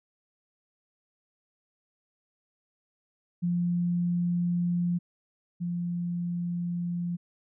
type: tone pair in turn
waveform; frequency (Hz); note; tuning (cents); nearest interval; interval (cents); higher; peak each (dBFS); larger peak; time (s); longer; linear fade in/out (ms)
sine; 174.61 / 173.94; F3 / F3; 0 / -7; unison; 7; first; -24 / -28; first; 3.42-4.99 / 5.6-7.17; neither; 20
effects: none